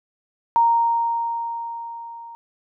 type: tone with level ramp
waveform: sine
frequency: 930 Hz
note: A#5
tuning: 4 cents flat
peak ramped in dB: -12 to -36 dBFS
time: 0.56-2.35 s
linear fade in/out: 0 ms
effects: none